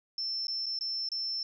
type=tone with dropouts; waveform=sine; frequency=5340 Hz; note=E8; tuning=22 cents sharp; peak=-31 dBFS; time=0.18-1.43 s; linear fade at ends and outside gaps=2 ms; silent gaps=0.47-0.481 / 0.659-0.664 / 0.79-0.809 / 1.089-1.117 s; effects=none